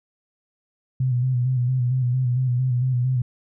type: tone with vibrato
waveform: sine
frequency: 126.1 Hz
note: B2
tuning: 36 cents sharp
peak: -18 dBFS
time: 1-3.22 s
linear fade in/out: 5 ms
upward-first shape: square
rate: 4.4 Hz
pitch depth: 46 cents each way
effects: none